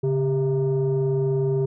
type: tone pair together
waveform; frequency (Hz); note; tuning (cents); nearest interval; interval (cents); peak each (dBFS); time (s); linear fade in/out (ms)
sine; 139.7 / 395.7; C#3 / G4; +14 / +16; octave + tritone; 1802; -20; 0.03-1.66; 10
effects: tanh soft clip ceiling -16 dBFS